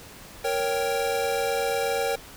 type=chord; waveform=square; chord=G diminished; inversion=first; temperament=equal; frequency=466.2 / 554.4 / 784 Hz; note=Bb4 / Db5 / G5; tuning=0 / 0 / 0 cents; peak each=-28 / -29 / -30 dBFS; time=0.44-2.16 s; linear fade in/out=10 ms; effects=pink hiss -45 dBFS RMS until 2.36 s